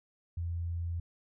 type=tone; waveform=sine; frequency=85.1 Hz; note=F2; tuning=44 cents flat; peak=-32 dBFS; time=0.37-1 s; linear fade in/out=5 ms; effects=none